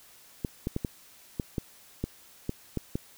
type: clicks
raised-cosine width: 3 ms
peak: -16 dBFS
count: 10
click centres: 0.448 / 0.671 / 0.764 / 0.848 / 1.398 / 1.582 / 2.04 / 2.494 / 2.773 / 2.955 s
effects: white hiss -55 dBFS RMS until 3.17 s